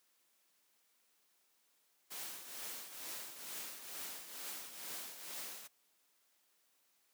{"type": "noise with tremolo", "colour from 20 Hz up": "white", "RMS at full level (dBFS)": -44, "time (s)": [2.1, 5.68], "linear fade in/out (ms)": 20, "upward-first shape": "triangle", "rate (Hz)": 2.2, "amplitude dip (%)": 65, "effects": ["white hiss -75 dBFS RMS until 7.13 s", "high-pass 200 Hz 12 dB/octave"]}